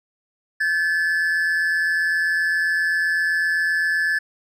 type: tone pair together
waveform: triangle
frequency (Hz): 1558.3 / 1726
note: G6 / A6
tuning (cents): -11 / -34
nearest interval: major second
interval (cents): 177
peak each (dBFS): -24 / -17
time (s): 0.6-4.19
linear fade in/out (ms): 10
effects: none